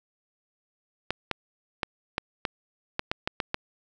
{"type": "clicks", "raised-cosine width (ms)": 0.3, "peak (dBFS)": -10, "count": 10, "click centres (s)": [1.106, 1.313, 1.832, 2.181, 2.452, 2.994, 3.115, 3.275, 3.402, 3.544], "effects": []}